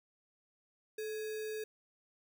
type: tone with sample-and-hold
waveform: sine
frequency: 433.1 Hz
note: A4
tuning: 27 cents flat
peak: -37 dBFS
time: 0.98-1.64 s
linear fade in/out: 5 ms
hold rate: 2100 Hz
effects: none